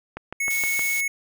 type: click train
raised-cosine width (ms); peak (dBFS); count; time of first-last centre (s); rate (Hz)
0.5; -17; 5; 0.17-0.793; 6.42
type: tone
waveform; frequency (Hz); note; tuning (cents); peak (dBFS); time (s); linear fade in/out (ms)
square; 2200; C#7; -14; -23; 0.4-1.08; 5
type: noise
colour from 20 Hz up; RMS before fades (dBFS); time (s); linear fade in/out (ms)
blue; -31; 0.5-1.01; 5
effects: none